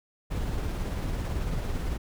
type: noise with tremolo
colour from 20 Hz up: brown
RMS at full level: -29 dBFS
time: 0.3-1.98 s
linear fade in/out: 20 ms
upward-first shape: sine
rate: 18 Hz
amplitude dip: 25%
effects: none